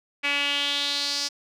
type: tone with band-pass filter sweep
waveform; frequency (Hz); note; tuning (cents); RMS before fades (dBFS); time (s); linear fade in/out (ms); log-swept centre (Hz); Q
sawtooth; 285.2; C#4; +49; -26; 0.23-1.29; 20; 2400 to 5200; 4.2
effects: none